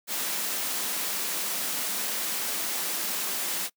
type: high-pass noise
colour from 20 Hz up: white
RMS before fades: -30 dBFS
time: 0.07-3.7 s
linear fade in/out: 50 ms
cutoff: 170 Hz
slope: 96 dB/octave
effects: noise-tail reverb RT60 0.1 s tail -24 dB re dry